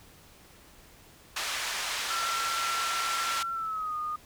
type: band-pass noise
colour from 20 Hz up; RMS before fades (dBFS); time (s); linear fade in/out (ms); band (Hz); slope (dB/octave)
pink; -33; 1.36-3.43; 5; 1200 to 7300; 12
type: tone with pitch glide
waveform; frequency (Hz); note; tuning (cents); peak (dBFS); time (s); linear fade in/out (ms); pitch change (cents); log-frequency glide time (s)
sine; 1354 to 1227.4; E6 to D#6; +46 to -24; -30; 2.1-4.16; 5; -170; 3.52-3.96
effects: pink hiss -55 dBFS RMS until 4.25 s